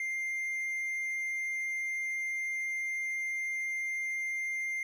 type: tone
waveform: triangle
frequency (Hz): 2102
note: C7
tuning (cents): +7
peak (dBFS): -30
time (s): 0-4.83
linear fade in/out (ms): 2
effects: none